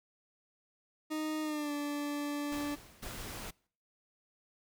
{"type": "tone with pitch glide", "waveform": "40% pulse", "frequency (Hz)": [309.9, 290.8], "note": ["D#4", "D4"], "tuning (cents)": [-7, -17], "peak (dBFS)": -33, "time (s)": [1.1, 2.76], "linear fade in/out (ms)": 20, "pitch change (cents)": -110, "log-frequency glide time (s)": [1.42, 1.72]}
{"type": "noise with exponential decay", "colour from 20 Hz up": "pink", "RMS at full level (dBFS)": -44, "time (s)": [2.52, 3.67], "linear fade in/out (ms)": 2, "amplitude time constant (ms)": 250}
{"type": "noise", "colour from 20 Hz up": "pink", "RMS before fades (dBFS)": -43, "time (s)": [3.02, 3.51], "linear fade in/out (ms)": 10}
{"effects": ["noise-tail reverb RT60 0.5 s tail -26 dB re dry"]}